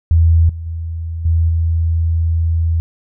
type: tone with level steps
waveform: sine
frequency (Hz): 82.41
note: E2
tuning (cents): 0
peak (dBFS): -7 / -23 / -20 / -10 / -12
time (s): 0.11-2.8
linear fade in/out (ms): 0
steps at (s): 0.49 / 0.66 / 1.25 / 1.49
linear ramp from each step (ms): 5
effects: none